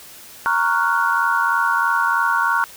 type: chord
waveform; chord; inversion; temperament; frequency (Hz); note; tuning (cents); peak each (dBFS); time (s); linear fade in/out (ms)
sine; Gb major seventh; first; equal; 932.3 / 1108.7 / 1396.9 / 1480; Bb5 / Db6 / F6 / Gb6; 0 / 0 / 0 / 0; -21; 0.46-2.64; 0
effects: white hiss -41 dBFS RMS until 2.76 s